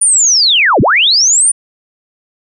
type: linear two-way sweep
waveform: sine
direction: down then up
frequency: 9550 to 73.42 to 9550 Hz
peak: -6 dBFS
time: 0.01-1.52 s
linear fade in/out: 10 ms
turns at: 0.81 s
effects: none